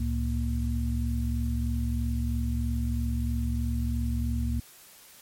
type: tone cluster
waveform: sine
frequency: 67.9 / 111 / 235.1 Hz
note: C#2 / A2 / A#3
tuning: -35 / +16 / +15 cents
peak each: -27 / -32 / -32 dBFS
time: 0-4.6 s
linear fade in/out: 5 ms
effects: white hiss -52 dBFS RMS until 5.21 s + MP3 64 kbps